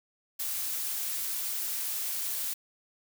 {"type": "noise", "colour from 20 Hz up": "blue", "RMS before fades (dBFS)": -33, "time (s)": [0.39, 2.54], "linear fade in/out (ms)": 10, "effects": []}